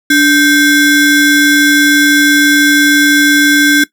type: ring-modulated tone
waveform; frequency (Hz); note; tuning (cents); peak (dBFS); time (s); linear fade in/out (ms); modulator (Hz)
square; 927; A#5; -10; -3; 0.1-3.84; 5; 636
effects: noise-tail reverb RT60 0.1 s tail -18 dB re dry